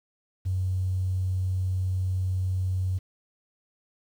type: tone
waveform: triangle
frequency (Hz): 93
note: F#2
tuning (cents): +9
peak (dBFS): -20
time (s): 0.45-2.99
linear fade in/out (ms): 20
effects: tanh soft clip ceiling -22 dBFS + 9-bit